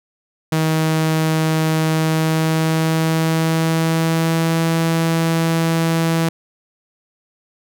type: tone with pitch glide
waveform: sawtooth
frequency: 158.7 to 164.3 Hz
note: D#3 to E3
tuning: +35 to -5 cents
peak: -11 dBFS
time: 0.52-6.29 s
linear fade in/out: 5 ms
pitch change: +60 cents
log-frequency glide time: 1.95-4.65 s
effects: none